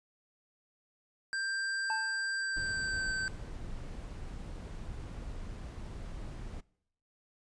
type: tone with pitch glide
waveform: square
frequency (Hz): 1580 to 1548.4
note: G6 to G6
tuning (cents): +13 to -22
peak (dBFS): -33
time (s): 1.33-3.28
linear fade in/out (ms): 0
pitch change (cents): -35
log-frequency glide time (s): 2.35-3.1
type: tone with exponential decay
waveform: triangle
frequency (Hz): 880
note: A5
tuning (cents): 0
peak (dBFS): -29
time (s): 1.9-2.36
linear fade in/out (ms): 1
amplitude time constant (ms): 100
type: noise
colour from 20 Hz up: brown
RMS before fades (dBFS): -42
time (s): 2.56-6.61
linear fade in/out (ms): 10
effects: noise-tail reverb RT60 0.7 s tail -23 dB re dry + resampled to 22050 Hz